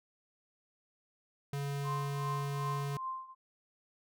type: tone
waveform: square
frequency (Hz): 141.2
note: C#3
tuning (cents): +32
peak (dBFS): -35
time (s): 1.53-2.97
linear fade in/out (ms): 2
type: tone with tremolo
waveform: sine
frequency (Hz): 1046.5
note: C6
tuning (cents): 0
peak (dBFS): -34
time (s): 1.83-3.35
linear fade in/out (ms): 50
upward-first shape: triangle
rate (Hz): 2.6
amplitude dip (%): 90
effects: none